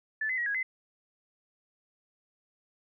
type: tone with pitch steps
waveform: sine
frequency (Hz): 1746 / 2034 / 1907 / 1652 / 2045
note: A6 / C7 / A#6 / G#6 / C7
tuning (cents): -14 / -50 / +39 / -10 / -40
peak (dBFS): -28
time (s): 0.21-0.63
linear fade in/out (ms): 5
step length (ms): 84
effects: none